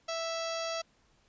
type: harmonic tone with a mistuned harmonic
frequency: 659.3 Hz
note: E5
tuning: in tune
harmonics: 1 / 2 / 3 / 4 / 5 / 6 / 7 / 8 / 9 / 10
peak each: -35 / -40 / -46 / -45 / -45 / -48 / -43 / -49 / -47 / -48 dBFS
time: 0.08-0.82 s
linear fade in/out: 10 ms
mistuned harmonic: 9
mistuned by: -64 cents
effects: pink hiss -68 dBFS RMS until 1.28 s + resampled to 16000 Hz